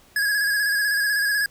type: tone with vibrato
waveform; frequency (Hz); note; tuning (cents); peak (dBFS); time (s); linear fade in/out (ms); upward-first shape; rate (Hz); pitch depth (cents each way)
square; 1661.2; G#6; 0; -20; 0.16-1.46; 2; square; 16; 35
effects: pink hiss -54 dBFS RMS until 1.5 s